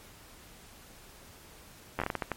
slowing click train, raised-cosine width 0.5 ms, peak -15 dBFS, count 9, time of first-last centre 1.99-2.317 s, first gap 11 ms, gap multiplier 1.36, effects pink hiss -53 dBFS RMS until 2.36 s + MP3 64 kbps

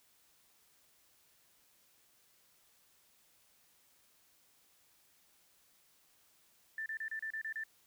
sine tone bursts, 1773 Hz, A6, 13 cents sharp, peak -37 dBFS, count 8, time 6.78-7.637 s, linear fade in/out 2 ms, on 80 ms, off 31 ms, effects white hiss -69 dBFS RMS until 7.86 s

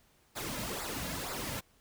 pink noise with flanger, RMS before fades -38 dBFS, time 0.35-1.61 s, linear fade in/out 20 ms, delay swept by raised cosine 0.32 to 2.72 ms, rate 2.1 Hz, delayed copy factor -0.65, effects pink hiss -67 dBFS RMS until 1.8 s

